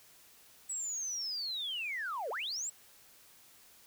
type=linear two-way sweep; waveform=sine; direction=down then up; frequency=7902 to 415.3 to 7902 Hz; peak=-34 dBFS; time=0.69-2.7 s; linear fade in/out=10 ms; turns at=2.3 s; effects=tanh soft clip ceiling -30 dBFS + white hiss -60 dBFS RMS until 3.86 s